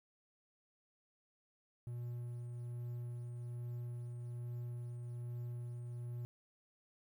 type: tone with tremolo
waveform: triangle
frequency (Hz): 120.5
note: B2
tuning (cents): -42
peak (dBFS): -38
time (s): 1.87-6.25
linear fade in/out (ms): 0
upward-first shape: triangle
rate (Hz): 1.2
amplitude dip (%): 30
effects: 12-bit